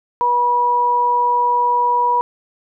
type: tone pair together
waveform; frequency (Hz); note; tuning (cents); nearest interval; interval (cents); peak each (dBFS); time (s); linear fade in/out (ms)
sine; 485.5 / 970; B4 / B5; -30 / -31; octave; 1199; -24 / -13; 0.21-2.21; 0
effects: none